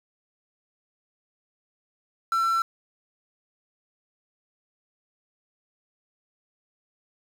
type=tone with quantisation; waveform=triangle; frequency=1346 Hz; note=E6; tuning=36 cents sharp; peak=-19 dBFS; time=2.32-2.62 s; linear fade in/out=2 ms; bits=7; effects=none